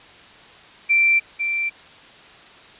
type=tone with echo; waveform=sine; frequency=2349 Hz; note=D7; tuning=in tune; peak=-13 dBFS; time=0.89-1.2 s; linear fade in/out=20 ms; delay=500 ms; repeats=1; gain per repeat=-7 dB; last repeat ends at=1.7 s; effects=white hiss -45 dBFS RMS until 2.79 s + resampled to 8000 Hz